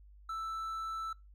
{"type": "tone", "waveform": "triangle", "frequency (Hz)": 1322, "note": "E6", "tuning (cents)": 5, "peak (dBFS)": -34, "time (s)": [0.29, 1.13], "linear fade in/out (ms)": 5, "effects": ["noise-tail reverb RT60 0.2 s tail -21 dB re dry", "added 50 Hz sine -54 dBFS peak until 1.34 s"]}